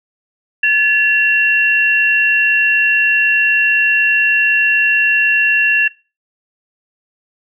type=tone pair together; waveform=sine; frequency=1718.5 / 2728 Hz; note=A6 / F7; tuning=-41 / -41 cents; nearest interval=minor sixth; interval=800 cents; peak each=-12 dBFS; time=0.63-5.88 s; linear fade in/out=5 ms; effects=noise-tail reverb RT60 0.3 s tail -20 dB re dry